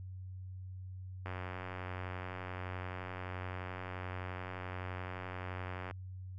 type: click train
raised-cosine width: 0.5 ms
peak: -27 dBFS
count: 427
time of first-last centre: 1.26-5.911 s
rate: 91.6 Hz
effects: added 93 Hz sine -43 dBFS peak until 6.38 s